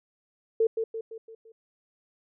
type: tone with echo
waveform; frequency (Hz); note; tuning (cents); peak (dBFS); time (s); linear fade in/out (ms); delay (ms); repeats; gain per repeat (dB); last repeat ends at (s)
sine; 448.3; A4; +32; -19; 0.6-0.67; 5; 170; 5; -6; 1.52
effects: none